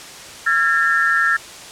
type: tone cluster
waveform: sine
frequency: 1365 / 1646 / 1806 Hz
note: F6 / G#6 / A6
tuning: -40 / -16 / +45 cents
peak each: -18 dBFS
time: 0.46-1.37 s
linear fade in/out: 10 ms
effects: white hiss -36 dBFS RMS until 1.71 s + low-pass 8000 Hz 12 dB/octave